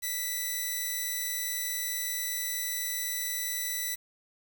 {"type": "tone", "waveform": "5% pulse", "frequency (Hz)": 1975.5, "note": "B6", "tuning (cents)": 0, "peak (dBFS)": -20, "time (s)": [0.02, 3.96], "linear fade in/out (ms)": 20, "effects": ["8-bit"]}